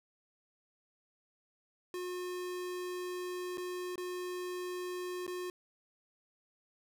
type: tone with dropouts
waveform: square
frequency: 360 Hz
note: F#4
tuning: 47 cents flat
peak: -38 dBFS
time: 1.94-5.5 s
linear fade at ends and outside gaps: 1 ms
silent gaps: 3.573-3.58 / 3.957-3.979 / 5.266-5.278 s
effects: none